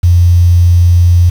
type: tone with quantisation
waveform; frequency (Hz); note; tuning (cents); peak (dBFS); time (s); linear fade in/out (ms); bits
sine; 87.31; F2; 0; -3; 0.03-1.3; 10; 5
effects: none